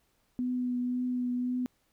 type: tone with vibrato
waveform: sine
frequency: 248.4 Hz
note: B3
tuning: 10 cents sharp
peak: -28 dBFS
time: 0.39-1.66 s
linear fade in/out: 0 ms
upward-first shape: triangle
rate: 1.9 Hz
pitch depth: 18 cents each way
effects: pink hiss -72 dBFS RMS until 1.92 s